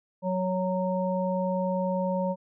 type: harmonic tone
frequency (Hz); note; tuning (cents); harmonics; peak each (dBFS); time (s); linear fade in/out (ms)
185; F#3; 0; 1 / 3 / 5; -28 / -28 / -33; 0.22-2.36; 50
effects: none